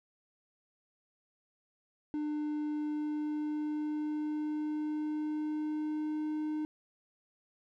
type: tone with pitch glide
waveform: triangle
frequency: 300 to 306.1 Hz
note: D4 to D#4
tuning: +37 to -28 cents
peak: -30 dBFS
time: 2.14-6.65 s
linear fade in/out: 0 ms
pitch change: +35 cents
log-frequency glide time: 2.73-6.29 s
effects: none